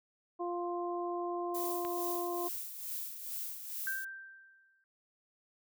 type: harmonic tone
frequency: 349.6 Hz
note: F4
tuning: 2 cents sharp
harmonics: 1 / 2 / 3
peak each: -36 / -39 / -41 dBFS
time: 0.39-2.49 s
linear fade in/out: 20 ms
type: noise with tremolo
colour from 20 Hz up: violet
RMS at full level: -39 dBFS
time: 1.54-4.05 s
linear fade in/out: 10 ms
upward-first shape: sine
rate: 2.3 Hz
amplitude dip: 55%
type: click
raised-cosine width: 0.3 ms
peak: -28 dBFS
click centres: 1.85 s
type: tone with exponential decay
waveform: sine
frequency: 1568 Hz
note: G6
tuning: in tune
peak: -32 dBFS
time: 3.87-4.84 s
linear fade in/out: 1 ms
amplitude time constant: 210 ms
effects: none